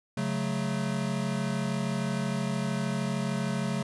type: chord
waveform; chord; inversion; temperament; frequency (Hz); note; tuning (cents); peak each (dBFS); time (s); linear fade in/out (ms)
square; F# minor; second; equal with one note detuned; 138.59 / 185 / 218; C#3 / F#3 / A3; 0 / 0 / -16; -33; 0.17-3.83; 5
effects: resampled to 24000 Hz